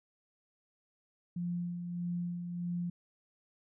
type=tone with tremolo; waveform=sine; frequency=174.61 Hz; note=F3; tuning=in tune; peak=-32 dBFS; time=1.36-2.9 s; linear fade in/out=5 ms; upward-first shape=sine; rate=1.6 Hz; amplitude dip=45%; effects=none